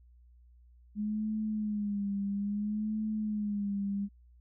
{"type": "tone with vibrato", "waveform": "sine", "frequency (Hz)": 207.7, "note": "G#3", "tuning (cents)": 0, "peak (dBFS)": -30, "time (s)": [0.95, 4.09], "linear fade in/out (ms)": 50, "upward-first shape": "sine", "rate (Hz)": 0.6, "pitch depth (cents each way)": 70, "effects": ["added 60 Hz sine -56 dBFS peak until 4.4 s"]}